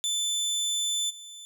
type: tone with level steps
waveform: 25% pulse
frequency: 3520 Hz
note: A7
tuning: in tune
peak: -22 / -38 dBFS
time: 0.04-1.45 s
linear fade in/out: 0 ms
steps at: 1.09 s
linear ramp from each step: 20 ms
effects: none